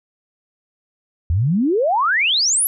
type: exponential sweep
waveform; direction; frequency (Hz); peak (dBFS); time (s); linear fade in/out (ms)
sine; up; 76.6 to 11950; -14; 1.3-2.67; 0
effects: none